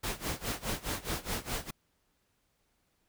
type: noise with tremolo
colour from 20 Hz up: pink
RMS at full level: -33 dBFS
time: 0.03-1.71 s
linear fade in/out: 10 ms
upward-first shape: sine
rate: 4.8 Hz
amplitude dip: 90%
effects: pink hiss -75 dBFS RMS until 3.08 s